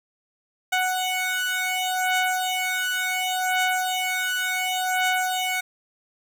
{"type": "beating tone pair", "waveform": "15% pulse", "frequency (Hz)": [740, 740.69], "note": ["F#5", "F#5"], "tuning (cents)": [0, 2], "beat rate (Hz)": 0.69, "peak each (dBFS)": -19, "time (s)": [0.72, 5.61], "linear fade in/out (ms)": 10, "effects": []}